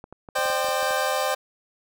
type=clicks; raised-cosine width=1 ms; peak=-27 dBFS; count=10; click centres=0.041 / 0.126 / 0.288 / 0.386 / 0.457 / 0.501 / 0.646 / 0.686 / 0.828 / 0.908 s
type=chord; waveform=25% pulse; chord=C suspended second; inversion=none; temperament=equal with one note detuned; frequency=523.3 / 602.1 / 784 Hz; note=C5 / D5 / G5; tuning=0 / +43 / 0 cents; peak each=-23 dBFS; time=0.35-1.35 s; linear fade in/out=10 ms
effects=none